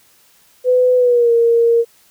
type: tone with pitch glide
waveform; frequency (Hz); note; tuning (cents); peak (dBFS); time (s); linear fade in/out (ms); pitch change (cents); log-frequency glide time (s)
sine; 502 to 465.7; B4 to A#4; +28 to -2; -9; 0.64-1.85; 50; -130; 0.96-1.32
effects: white hiss -52 dBFS RMS until 2.1 s